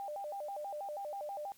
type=tone with vibrato; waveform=sine; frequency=690 Hz; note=F5; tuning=21 cents flat; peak=-38 dBFS; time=0-1.52 s; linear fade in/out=0 ms; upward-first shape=square; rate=6.2 Hz; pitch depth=250 cents each way; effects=white hiss -64 dBFS RMS until 1.57 s + MP3 96 kbps